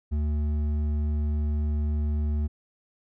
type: tone with hard clipping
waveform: sine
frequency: 74.7 Hz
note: D2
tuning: 30 cents sharp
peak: -25 dBFS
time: 0.11-2.48 s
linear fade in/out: 20 ms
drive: 7 dB
effects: none